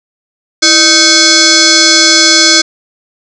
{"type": "tone with frequency modulation", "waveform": "sine", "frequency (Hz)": 329.1, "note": "E4", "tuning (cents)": -3, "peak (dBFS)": -3, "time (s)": [0.62, 2.62], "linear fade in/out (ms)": 10, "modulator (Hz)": 938, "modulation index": 6.5, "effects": []}